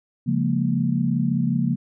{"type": "chord", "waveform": "sine", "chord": "Bb minor seventh", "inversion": "first", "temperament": "equal", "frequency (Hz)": [138.59, 174.61, 207.7, 233.1], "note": ["Db3", "F3", "Ab3", "Bb3"], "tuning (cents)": [0, 0, 0, 0], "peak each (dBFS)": [-24, -24, -28, -23], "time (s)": [0.26, 1.76], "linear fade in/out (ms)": 20, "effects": []}